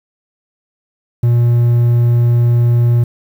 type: tone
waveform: triangle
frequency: 119.3 Hz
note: A#2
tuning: 41 cents sharp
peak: -6 dBFS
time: 1.23-3.04 s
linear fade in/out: 5 ms
effects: 7-bit